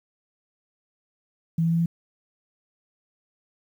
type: tone with pitch steps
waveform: sine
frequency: 164.6 / 165.84 / 167.09 / 168.35 Hz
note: E3 / E3 / E3 / E3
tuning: -2 / +11 / +24 / +37 cents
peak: -19 dBFS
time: 1.58-1.86 s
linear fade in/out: 5 ms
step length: 70 ms
effects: 9-bit